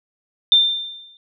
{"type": "tone with exponential decay", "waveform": "sine", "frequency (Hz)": 3587, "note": "A7", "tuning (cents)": 33, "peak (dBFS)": -7, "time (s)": [0.52, 1.17], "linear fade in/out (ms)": 1, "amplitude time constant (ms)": 140, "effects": []}